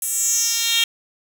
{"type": "tone with high-pass filter sweep", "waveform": "10% pulse", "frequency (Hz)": 461.3, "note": "A#4", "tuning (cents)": -18, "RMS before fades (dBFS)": -20, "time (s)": [0.02, 0.84], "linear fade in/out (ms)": 2, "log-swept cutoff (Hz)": [9800, 3300], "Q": 4.1, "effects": []}